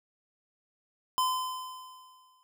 square tone with exponential decay, 1023 Hz, C6, 39 cents flat, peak -24 dBFS, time 1.18-2.43 s, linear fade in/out 0 ms, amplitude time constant 270 ms, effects none

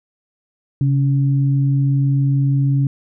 sine tone pair together, 136.89 / 281.8 Hz, C#3 / C#4, -21 / +29 cents, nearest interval octave, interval 1250 cents, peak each -13 / -24 dBFS, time 0.81-2.87 s, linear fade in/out 2 ms, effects none

